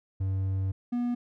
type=tone pair in turn; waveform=triangle; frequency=95.8 / 242.1 Hz; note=G2 / B3; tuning=-39 / -34 cents; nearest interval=octave + major third; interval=1605 cents; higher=second; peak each=-24 dBFS; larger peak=neither; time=0.2-0.72 / 0.92-1.15 s; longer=first; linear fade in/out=10 ms; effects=none